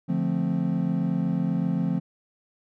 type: chord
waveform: triangle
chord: D minor seventh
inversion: none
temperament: equal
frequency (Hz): 146.83 / 174.61 / 220 / 261.6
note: D3 / F3 / A3 / C4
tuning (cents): 0 / 0 / 0 / 0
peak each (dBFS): -29 / -23 / -28 / -28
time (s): 0.08-2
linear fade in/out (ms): 20
effects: none